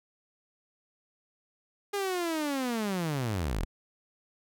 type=linear sweep; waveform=sawtooth; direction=down; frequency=410.3 to 32.78 Hz; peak=-25 dBFS; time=1.93-3.65 s; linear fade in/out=10 ms; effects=none